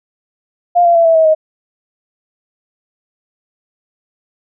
sine tone with pitch steps, 702 / 686.4 / 671.1 / 656.1 / 641.5 / 627.2 Hz, F5 / F5 / E5 / E5 / E5 / D#5, +9 / -30 / +31 / -8 / -47 / +14 cents, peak -6 dBFS, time 0.75-1.35 s, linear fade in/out 20 ms, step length 100 ms, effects none

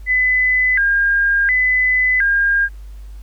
sine tone with vibrato, 1800 Hz, A6, 39 cents sharp, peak -12 dBFS, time 0.06-2.69 s, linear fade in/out 50 ms, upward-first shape square, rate 0.7 Hz, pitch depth 190 cents each way, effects added 50 Hz sine -31 dBFS peak until 3.22 s + pink hiss -54 dBFS RMS until 3.22 s

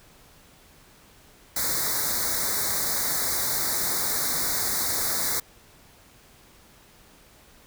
white band-stop noise, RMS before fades -26 dBFS, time 1.56-5.4 s, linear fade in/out 5 ms, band 2200 to 3700 Hz, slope 96 dB/octave, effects pink hiss -54 dBFS RMS until 7.66 s

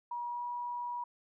sine tone with pitch glide, 959 to 966.8 Hz, A#5 to B5, +49 to -37 cents, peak -35 dBFS, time 0.11-1.04 s, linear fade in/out 5 ms, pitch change +14 cents, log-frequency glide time 0.28-0.44 s, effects none

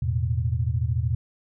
sine chord, E suspended fourth, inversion none, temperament equal, 82.41 / 110 / 123.47 Hz, E2 / A2 / B2, 0 / 0 / 0 cents, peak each -26 dBFS, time 0.02-1.15 s, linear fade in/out 5 ms, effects none

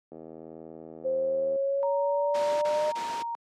click train, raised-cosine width 2 ms, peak -27 dBFS, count 117, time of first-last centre 0.12-1.559 s, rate 80.6 Hz
sine exponential sweep, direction up, 523.3 to 609 Hz, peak -24 dBFS, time 1.04-2.92 s, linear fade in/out 20 ms
sine tone, 932.3 Hz, A#5, in tune, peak -30 dBFS, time 1.83-3.35 s, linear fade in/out 0 ms
pink noise bursts, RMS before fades -37 dBFS, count 3, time 2.34-3.23 s, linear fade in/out 10 ms, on 280 ms, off 25 ms
effects high-pass 300 Hz 12 dB/octave + low-pass 6000 Hz 12 dB/octave

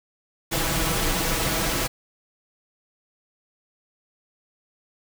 pink noise with comb filter, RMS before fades -24 dBFS, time 0.51-1.88 s, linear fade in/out 20 ms, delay 6.1 ms, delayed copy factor +0.65, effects none

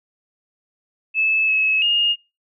sine tone with pitch steps, 2611 / 2581 / 2842 Hz, E7 / E7 / F7, -17 / -37 / +30 cents, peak -15 dBFS, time 1.14-2.16 s, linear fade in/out 50 ms, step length 340 ms, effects noise-tail reverb RT60 0.3 s tail -26 dB re dry

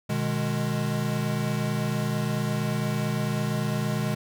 square chord, G# minor, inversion first, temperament equal with one note detuned, 123.47 / 152.36 / 207.7 Hz, B2 / D#3 / G#3, 0 / -36 / 0 cents, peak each -30 dBFS, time 0.09-4.15 s, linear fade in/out 10 ms, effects none

